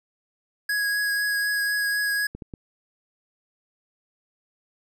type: tone with vibrato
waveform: square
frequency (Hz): 1661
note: G#6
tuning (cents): 0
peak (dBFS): -23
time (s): 0.69-2.27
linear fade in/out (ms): 5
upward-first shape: triangle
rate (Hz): 4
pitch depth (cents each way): 14
type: clicks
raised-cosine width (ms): 3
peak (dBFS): -23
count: 3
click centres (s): 2.35 / 2.422 / 2.538
effects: none